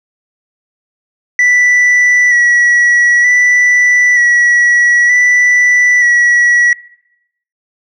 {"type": "tone with vibrato", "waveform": "sine", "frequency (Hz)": 1951, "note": "B6", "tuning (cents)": -22, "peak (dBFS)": -3, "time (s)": [1.39, 6.73], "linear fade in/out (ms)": 2, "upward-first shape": "square", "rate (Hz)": 0.54, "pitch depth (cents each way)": 19, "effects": ["noise-tail reverb RT60 0.8 s tail -21 dB re dry", "tanh soft clip ceiling -5 dBFS"]}